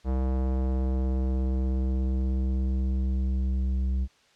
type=tone with low-pass filter sweep; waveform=square; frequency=64.9 Hz; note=C2; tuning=13 cents flat; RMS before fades=-26 dBFS; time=0.04-4.08 s; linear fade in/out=50 ms; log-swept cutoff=810 to 150 Hz; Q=0.87; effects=white hiss -61 dBFS RMS until 4.35 s + low-pass 5000 Hz 12 dB/octave